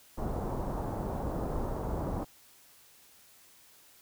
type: low-pass noise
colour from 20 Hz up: pink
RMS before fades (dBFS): -34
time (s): 0.17-2.25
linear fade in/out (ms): 20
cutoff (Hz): 1000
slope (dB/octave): 24
effects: white hiss -59 dBFS RMS until 4.01 s